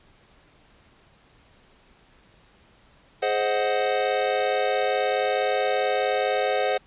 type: chord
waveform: square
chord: Ab dominant seventh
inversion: none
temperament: equal with one note detuned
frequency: 418.7 / 523.3 / 622.3 / 740 Hz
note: Ab4 / C5 / Eb5 / Gb5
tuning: +14 / 0 / 0 / 0 cents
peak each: -29 / -26 / -30 / -27 dBFS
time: 3.22-6.78 s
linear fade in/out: 10 ms
effects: pink hiss -57 dBFS RMS until 6.86 s + resampled to 8000 Hz